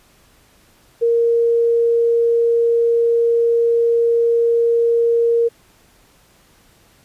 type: tone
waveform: sine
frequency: 466.2 Hz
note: A#4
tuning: in tune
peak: -12 dBFS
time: 1.01-5.49 s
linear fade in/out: 20 ms
effects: pink hiss -53 dBFS RMS until 7.04 s + resampled to 32000 Hz